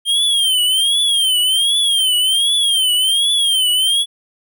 square tone with vibrato, 3182 Hz, G7, 25 cents sharp, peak -13 dBFS, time 0.05-4.06 s, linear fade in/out 50 ms, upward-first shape triangle, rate 1.3 Hz, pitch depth 150 cents each way, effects none

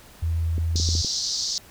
sine tone with pitch glide, 82.41 to 83.03 Hz, E2 to E2, 0 to +13 cents, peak -21 dBFS, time 0.22-1.02 s, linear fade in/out 10 ms, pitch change +13 cents, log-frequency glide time 0.6-0.81 s
clicks, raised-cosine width 3 ms, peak -19 dBFS, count 6, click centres 0.581 / 0.757 / 0.799 / 0.889 / 0.952 / 1.047 s
white band-pass noise, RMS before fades -27 dBFS, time 0.76-1.58 s, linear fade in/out 0 ms, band 4100 to 6000 Hz, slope 48 dB/octave
effects pink hiss -49 dBFS RMS until 1.7 s

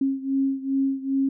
sine beating tone pair, 270 / 272.5 Hz, C#4 / C#4, -45 / -29 cents, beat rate 2.5 Hz, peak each -23 / -26 dBFS, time 0.01-1.29 s, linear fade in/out 5 ms, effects none

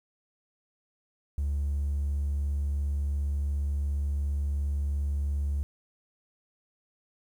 triangle tone, 71.4 Hz, D2, 48 cents flat, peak -23 dBFS, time 1.38-5.63 s, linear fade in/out 0 ms, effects tanh soft clip ceiling -22 dBFS + 10-bit

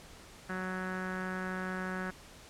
sawtooth tone with low-pass filter, 185.5 Hz, F#3, 5 cents sharp, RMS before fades -37 dBFS, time 0.49-2.11 s, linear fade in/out 10 ms, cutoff 1600 Hz, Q 5.5, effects pink hiss -53 dBFS RMS until 2.49 s + low-pass 10000 Hz 12 dB/octave

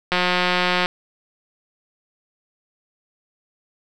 click train, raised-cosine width 0.3 ms, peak -3 dBFS, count 134, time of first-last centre 0.12-0.859 s, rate 180 Hz, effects none

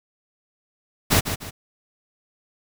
pink noise with echo, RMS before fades -17 dBFS, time 1.1-1.21 s, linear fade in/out 20 ms, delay 150 ms, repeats 2, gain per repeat -9 dB, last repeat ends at 1.51 s, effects none

